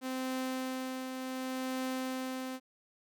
sawtooth tone with tremolo, 259.2 Hz, C4, 16 cents flat, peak -29 dBFS, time 0.01-2.6 s, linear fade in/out 50 ms, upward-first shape triangle, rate 0.68 Hz, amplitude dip 45%, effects none

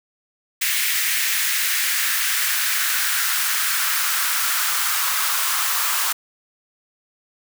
white noise with high-pass filter sweep, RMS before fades -21 dBFS, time 0.61-6.13 s, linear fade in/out 10 ms, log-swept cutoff 2000 to 1100 Hz, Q 2.6, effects none

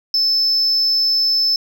sine tone, 5260 Hz, E8, 5 cents flat, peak -11 dBFS, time 0.14-1.56 s, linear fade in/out 2 ms, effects tanh soft clip ceiling -12 dBFS

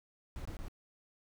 brown noise bursts, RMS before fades -42 dBFS, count 3, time 0.36-0.683 s, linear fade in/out 0 ms, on 93 ms, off 22 ms, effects none

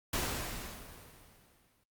pink noise with exponential decay, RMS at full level -32 dBFS, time 0.13-1.84 s, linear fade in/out 5 ms, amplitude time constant 370 ms, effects noise-tail reverb RT60 0.1 s tail -18 dB re dry + Opus 48 kbps

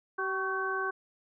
harmonic tone with a mistuned harmonic, 383.3 Hz, G4, 39 cents flat, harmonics 1 / 2 / 3 / 4, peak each -35 / -40 / -34 / -33 dBFS, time 0.18-0.91 s, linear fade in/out 10 ms, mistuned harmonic 3, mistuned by -51 cents, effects none

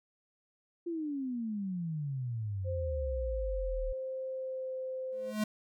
sine exponential sweep, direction down, 349.2 to 35.89 Hz, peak -33 dBFS, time 0.86-3.93 s, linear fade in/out 10 ms
sine tone with pitch glide, 523.3 to 519.1 Hz, C5 to C5, 0 to -14 cents, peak -35 dBFS, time 2.64-5.34 s, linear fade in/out 50 ms, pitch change -14 cents, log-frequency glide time 4.29-4.75 s
square tone with exponential growth, 213.2 Hz, G#3, 46 cents sharp, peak -27 dBFS, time 5.12-5.44 s, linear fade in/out 5 ms, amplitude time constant 69 ms
effects none

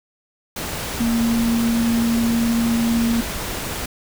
sine tone in noise, 231.8 Hz, A#3, 10 cents flat, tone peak -16 dBFS, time 1-3.21 s, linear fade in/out 5 ms, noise pink, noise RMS -27 dBFS, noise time 0.56-3.86 s, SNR +8 dB, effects none

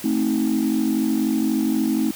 sine chord, A diminished, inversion none, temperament just, 220 / 264 / 316.8 Hz, A3 / C4 / Eb4, 0 / +16 / +31 cents, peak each -21 dBFS, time 0.04-2.11 s, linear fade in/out 5 ms, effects tanh soft clip ceiling -13 dBFS + white hiss -37 dBFS RMS until 2.15 s

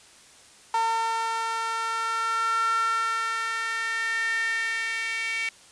sawtooth tone with high-pass filter sweep, 453.2 Hz, A#4, 49 cents flat, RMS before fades -27 dBFS, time 0.74-5.49 s, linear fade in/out 2 ms, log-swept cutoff 960 to 2200 Hz, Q 7.2, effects white hiss -52 dBFS RMS until 5.71 s + resampled to 22050 Hz

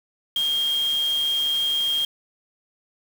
sine tone in noise, 3224 Hz, G7, 48 cents sharp, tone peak -20 dBFS, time 0.36-2.05 s, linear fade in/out 2 ms, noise white, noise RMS -37 dBFS, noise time 0.36-2.05 s, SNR +14 dB, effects none

